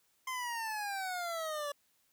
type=exponential sweep; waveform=25% pulse; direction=down; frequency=1046.5 to 569 Hz; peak=-32 dBFS; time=0.27-1.72 s; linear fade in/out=5 ms; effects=white hiss -73 dBFS RMS until 2.12 s